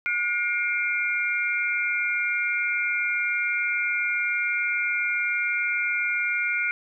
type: tone cluster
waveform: sine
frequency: 1443 / 2136 / 2363 Hz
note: F#6 / C7 / D7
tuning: -44 / +35 / +10 cents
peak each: -27 dBFS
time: 0.06-6.71 s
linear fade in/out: 0 ms
effects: none